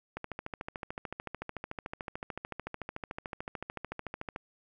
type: click train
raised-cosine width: 0.5 ms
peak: -22 dBFS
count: 58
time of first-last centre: 0.17-4.361 s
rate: 13.6 Hz
effects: none